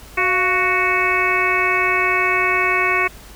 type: harmonic tone with a mistuned harmonic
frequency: 370 Hz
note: F#4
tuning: in tune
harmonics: 1 / 2 / 3 / 4 / 5 / 6 / 7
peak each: -24 / -27 / -21 / -26 / -24 / -19 / -23 dBFS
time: 0.17-3.08 s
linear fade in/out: 10 ms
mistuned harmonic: 2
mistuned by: -95 cents
effects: added 50 Hz sine -42 dBFS peak until 3.35 s + pink hiss -42 dBFS RMS until 3.35 s